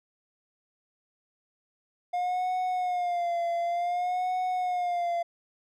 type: tone with vibrato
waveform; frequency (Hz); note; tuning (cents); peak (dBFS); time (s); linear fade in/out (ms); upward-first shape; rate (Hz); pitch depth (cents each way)
triangle; 710; F5; +28; -24; 2.13-5.23; 10; sine; 0.55; 64
effects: none